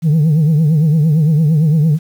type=tone with vibrato; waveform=sine; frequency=155.2 Hz; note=D#3; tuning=4 cents flat; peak=-6 dBFS; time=0.02-1.99 s; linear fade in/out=50 ms; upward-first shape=triangle; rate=8.8 Hz; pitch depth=140 cents each way; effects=tanh soft clip ceiling -7 dBFS + 7-bit